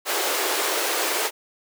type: high-pass noise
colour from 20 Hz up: pink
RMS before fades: -24 dBFS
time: 0.05-1.31 s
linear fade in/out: 50 ms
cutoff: 340 Hz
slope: 48 dB/octave
effects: none